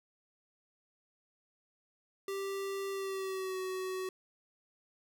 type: tone with pitch glide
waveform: square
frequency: 392 to 374.3 Hz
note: G4 to F#4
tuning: 0 to +20 cents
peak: -36 dBFS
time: 2.28-4.09 s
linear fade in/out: 2 ms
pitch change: -80 cents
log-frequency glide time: 2.91-3.59 s
effects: none